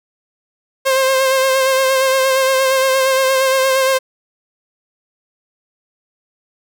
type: tone with vibrato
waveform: sawtooth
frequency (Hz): 529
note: C5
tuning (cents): +19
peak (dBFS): -8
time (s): 0.85-3.99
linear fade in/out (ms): 20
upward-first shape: sine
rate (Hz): 8.6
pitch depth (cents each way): 28
effects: none